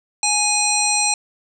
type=harmonic tone; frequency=830.6 Hz; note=G#5; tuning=in tune; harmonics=1 / 3 / 5 / 7 / 9 / 10; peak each=-23 / -23 / -23 / -23 / -23 / -23 dBFS; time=0.23-1.14 s; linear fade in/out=2 ms; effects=none